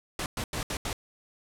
pink noise bursts at uneven times, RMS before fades -32 dBFS, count 5, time 0.19-0.26 / 0.37-0.44 / 0.53-0.63 / 0.7-0.77 / 0.85-0.93 s, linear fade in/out 2 ms, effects low-pass 11000 Hz 12 dB/octave

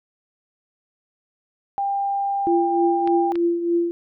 sine tone, 796 Hz, G5, 26 cents sharp, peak -20 dBFS, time 1.78-3.32 s, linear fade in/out 0 ms
sine tone with tremolo, 342.4 Hz, F4, 34 cents flat, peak -15 dBFS, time 2.47-3.91 s, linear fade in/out 0 ms, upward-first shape triangle, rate 3.3 Hz, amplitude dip 65%
clicks, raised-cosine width 0.3 ms, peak -18 dBFS, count 2, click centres 3.075 / 3.356 s
effects none

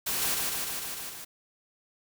white noise with echo, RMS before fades -30 dBFS, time 0.06-0.35 s, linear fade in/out 10 ms, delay 150 ms, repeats 6, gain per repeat -2 dB, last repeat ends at 1.25 s, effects none

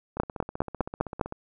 two click trains, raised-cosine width 1 ms, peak -21 / -9 dBFS, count 19 / 6, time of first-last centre 0.17-1.324 / 0.2-1.212 s, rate 15.6 / 4.94 Hz, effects none

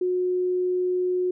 sine tone, 363.4 Hz, F#4, 31 cents flat, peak -21 dBFS, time 0.01-1.31 s, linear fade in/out 5 ms, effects none

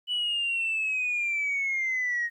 sine linear sweep, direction down, 2974 to 1864.7 Hz, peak -24 dBFS, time 0.07-2.3 s, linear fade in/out 50 ms, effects tanh soft clip ceiling -22 dBFS + 11-bit

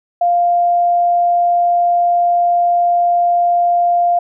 sine tone, 698.5 Hz, F5, in tune, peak -10 dBFS, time 0.21-4.19 s, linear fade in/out 5 ms, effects none

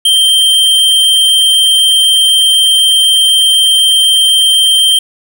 square tone, 3146 Hz, G7, 6 cents sharp, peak -6 dBFS, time 0.05-4.99 s, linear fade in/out 5 ms, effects none

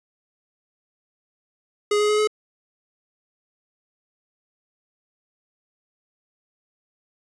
square tone with pitch steps, 415.3 / 418.9 / 422.6 / 426.2 Hz, G#4 / G#4 / G#4 / G#4, 0 / +15 / +30 / +45 cents, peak -18 dBFS, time 1.91-2.274 s, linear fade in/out 5 ms, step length 91 ms, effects resampled to 22050 Hz

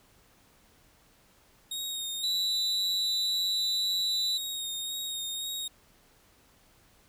sawtooth tone with vibrato, 3729 Hz, A#7, in tune, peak -30 dBFS, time 1.71-5.68 s, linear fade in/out 5 ms, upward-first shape sine, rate 1.9 Hz, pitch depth 20 cents each way
sine tone, 3951 Hz, B7, in tune, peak -27 dBFS, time 2.23-4.38 s, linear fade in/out 10 ms
effects pink hiss -62 dBFS RMS until 7.08 s

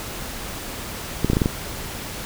clicks, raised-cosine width 3 ms, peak -5 dBFS, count 6, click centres 1.246 / 1.3 / 1.333 / 1.369 / 1.418 / 1.459 s, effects pink hiss -32 dBFS RMS until 2.25 s

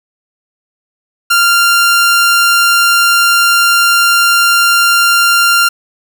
sawtooth tone, 1390 Hz, F6, 9 cents flat, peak -3 dBFS, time 1.3-5.69 s, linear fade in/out 10 ms, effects 7-bit

